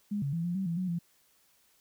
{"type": "tone with pitch steps", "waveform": "sine", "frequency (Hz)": [205.5, 140.1, 167.2, 174.7, 192, 168, 184.3, 170.8], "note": ["G#3", "C#3", "E3", "F3", "G3", "E3", "F#3", "F3"], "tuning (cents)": [-18, 19, 25, 1, -36, 33, -7, -38], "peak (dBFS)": -29, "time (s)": [0.11, 0.99], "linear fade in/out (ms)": 10, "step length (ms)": 110, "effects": ["white hiss -67 dBFS RMS until 1.8 s"]}